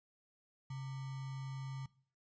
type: tone with sample-and-hold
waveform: sine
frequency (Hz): 134.4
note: C3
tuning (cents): +47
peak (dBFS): -40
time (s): 0.7-1.86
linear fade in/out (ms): 5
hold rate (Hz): 1050
effects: noise-tail reverb RT60 0.5 s tail -20 dB re dry + resampled to 16000 Hz